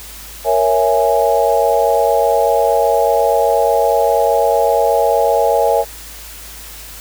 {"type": "chord", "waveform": "sine", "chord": "A# half-diminished seventh", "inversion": "none", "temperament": "equal", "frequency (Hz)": [466.2, 554.4, 659.3, 830.6], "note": ["A#4", "C#5", "E5", "G#5"], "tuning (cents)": [0, 0, 0, 0], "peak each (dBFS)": -16, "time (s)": [0.44, 5.85], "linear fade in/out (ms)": 50, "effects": ["added 53 Hz sine -37 dBFS peak until 7 s", "white hiss -34 dBFS RMS until 7 s"]}